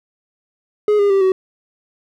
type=tone with pitch steps; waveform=triangle; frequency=419.4 / 404.9 / 390.9 / 377.3 Hz; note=G#4 / G#4 / G4 / F#4; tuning=+17 / -44 / -5 / +34 cents; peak=-9 dBFS; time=0.88-1.32 s; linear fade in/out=2 ms; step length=110 ms; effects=none